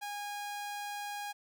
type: tone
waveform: sawtooth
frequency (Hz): 820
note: G#5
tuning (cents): -22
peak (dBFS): -34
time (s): 0.01-1.33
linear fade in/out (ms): 20
effects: none